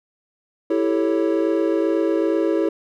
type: chord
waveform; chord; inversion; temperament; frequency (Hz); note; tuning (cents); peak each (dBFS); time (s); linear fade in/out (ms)
triangle; A dominant seventh; second; equal; 329.6 / 392 / 440 / 554.4; E4 / G4 / A4 / C#5; 0 / 0 / 0 / 0; -18 / -22 / -22 / -23; 0.7-2.69; 5
effects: none